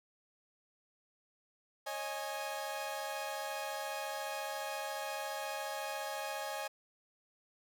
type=chord; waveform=sawtooth; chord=C# suspended second; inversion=none; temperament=equal with one note detuned; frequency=548 / 622.3 / 830.6 Hz; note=C#5 / D#5 / G#5; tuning=-20 / 0 / 0 cents; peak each=-40 / -39 / -37 dBFS; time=1.86-6.68 s; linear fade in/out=10 ms; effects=none